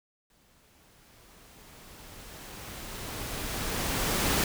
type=noise with exponential growth; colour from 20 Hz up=pink; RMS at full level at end=-25 dBFS; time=0.3-4.44 s; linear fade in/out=2 ms; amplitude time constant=900 ms; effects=none